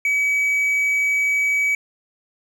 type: tone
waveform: triangle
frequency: 2278 Hz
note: C#7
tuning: 47 cents sharp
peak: -15 dBFS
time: 0.05-1.75 s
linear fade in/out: 2 ms
effects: none